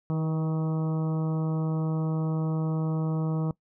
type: harmonic tone with a mistuned harmonic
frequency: 158.5 Hz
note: D#3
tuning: 32 cents sharp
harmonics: 1 / 2 / 3 / 4 / 5 / 6 / 7 / 8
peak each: -25 / -35 / -38 / -43 / -45 / -46 / -46 / -49 dBFS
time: 0.1-3.51 s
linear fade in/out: 0 ms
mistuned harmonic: 3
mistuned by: +16 cents
effects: noise-tail reverb RT60 0.1 s tail -21 dB re dry